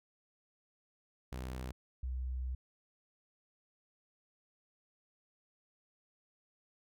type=tone pair in turn; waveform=sawtooth / sine; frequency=63.5 / 63.5 Hz; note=B1 / B1; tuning=+49 / +49 cents; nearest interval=unison; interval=0 cents; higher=neither; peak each=-36 / -35 dBFS; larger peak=second; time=1.32-1.72 / 2.03-2.55 s; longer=second; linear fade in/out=5 ms; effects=none